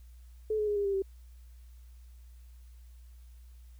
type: tone with pitch steps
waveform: sine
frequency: 432.4 / 423 / 413.8 / 404.8 / 396.1 / 387.5 Hz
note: A4 / G#4 / G#4 / G#4 / G4 / G4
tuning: -30 / +32 / -6 / -44 / +18 / -20 cents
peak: -27 dBFS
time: 0.5-1.022 s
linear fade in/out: 5 ms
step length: 87 ms
effects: added 60 Hz sine -49 dBFS peak until 3.79 s + white hiss -69 dBFS RMS until 3.79 s